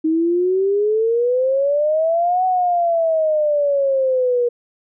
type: exponential two-way sweep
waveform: sine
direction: up then down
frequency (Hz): 312.9 to 748 to 477.1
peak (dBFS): -14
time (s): 0.04-4.49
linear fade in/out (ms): 10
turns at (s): 2.45
effects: none